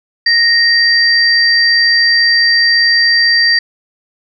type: tone pair together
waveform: sine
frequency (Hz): 1864.7 / 4699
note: A#6 / D8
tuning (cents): 0 / 0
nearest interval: octave + major third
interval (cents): 1600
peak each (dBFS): -10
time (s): 0.26-3.59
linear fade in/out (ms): 5
effects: none